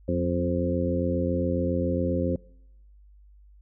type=harmonic tone with a mistuned harmonic; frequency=87.31 Hz; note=F2; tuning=in tune; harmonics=1 / 2 / 3 / 4 / 5 / 6; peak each=-29 / -29 / -29 / -32 / -35 / -29 dBFS; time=0.08-2.36 s; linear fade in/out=5 ms; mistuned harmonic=2; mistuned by=+41 cents; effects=noise-tail reverb RT60 0.9 s tail -26 dB re dry + added 50 Hz sine -50 dBFS peak until 3.61 s